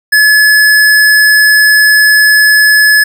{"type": "tone", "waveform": "square", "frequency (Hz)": 1710, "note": "A6", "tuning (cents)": -50, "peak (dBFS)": -4, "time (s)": [0.12, 3.04], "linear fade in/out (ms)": 10, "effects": []}